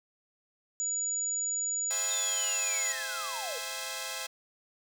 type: tone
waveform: sine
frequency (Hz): 6900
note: A8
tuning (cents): -35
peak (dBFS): -29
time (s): 0.8-2.92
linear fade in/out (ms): 0
type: chord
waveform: 5% pulse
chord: C augmented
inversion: none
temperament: equal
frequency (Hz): 523.3 / 659.3 / 830.6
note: C5 / E5 / G#5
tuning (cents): 0 / 0 / 0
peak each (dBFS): -28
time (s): 1.9-4.27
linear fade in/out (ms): 10
type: linear sweep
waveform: sine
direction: down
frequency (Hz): 3729 to 440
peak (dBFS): -37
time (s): 2.09-3.59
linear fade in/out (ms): 20
effects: none